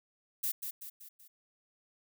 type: noise with echo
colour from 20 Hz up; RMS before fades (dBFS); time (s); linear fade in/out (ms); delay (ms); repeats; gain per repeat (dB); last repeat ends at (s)
violet; -33; 0.43-0.52; 10; 190; 4; -6; 1.28
effects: none